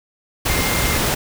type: tone in noise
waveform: sine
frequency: 2109 Hz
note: C7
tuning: 13 cents sharp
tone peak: -26 dBFS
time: 0.49-0.98 s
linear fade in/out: 10 ms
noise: pink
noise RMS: -19 dBFS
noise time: 0.45-1.15 s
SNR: -10 dB
effects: none